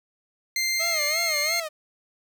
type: tone with pitch glide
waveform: 20% pulse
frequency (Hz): 2093 to 2125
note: C7 to C7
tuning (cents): 0 to +26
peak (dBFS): -18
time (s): 0.56-1.6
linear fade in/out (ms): 2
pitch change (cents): +26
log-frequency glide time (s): 0.7-1.18
type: tone with vibrato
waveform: sawtooth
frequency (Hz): 630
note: D#5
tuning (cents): +21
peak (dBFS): -26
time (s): 0.79-1.69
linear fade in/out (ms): 20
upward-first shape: sine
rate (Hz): 2.9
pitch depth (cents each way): 140
effects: none